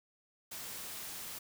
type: noise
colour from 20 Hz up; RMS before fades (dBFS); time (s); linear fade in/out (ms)
white; -44; 0.51-1.39; 10
effects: none